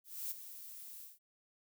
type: noise with ADSR envelope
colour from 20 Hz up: violet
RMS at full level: -39 dBFS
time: 0.04-1.19 s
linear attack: 270 ms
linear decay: 15 ms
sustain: -11 dB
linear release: 180 ms
effects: none